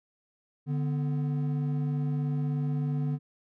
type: tone pair together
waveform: triangle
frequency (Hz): 146.83 / 250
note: D3 / B3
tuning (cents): 0 / +21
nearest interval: major sixth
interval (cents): 921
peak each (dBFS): -25 / -33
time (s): 0.66-3.19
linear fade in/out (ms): 50
effects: none